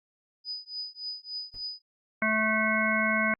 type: tone with tremolo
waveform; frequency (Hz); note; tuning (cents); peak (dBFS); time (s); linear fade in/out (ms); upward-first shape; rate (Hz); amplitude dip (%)
sine; 4978; D#8; 0; -31; 0.44-1.82; 50; triangle; 3.5; 100
type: noise with exponential decay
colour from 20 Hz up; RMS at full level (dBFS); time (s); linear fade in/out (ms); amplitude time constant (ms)
brown; -42; 1.54-1.66; 2; 24
type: harmonic tone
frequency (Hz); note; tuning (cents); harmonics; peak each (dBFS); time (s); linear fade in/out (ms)
217.9; A3; -17; 1 / 3 / 5 / 7 / 9 / 10; -30 / -32 / -32 / -29 / -34 / -28; 2.22-3.34; 2
effects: Opus 48 kbps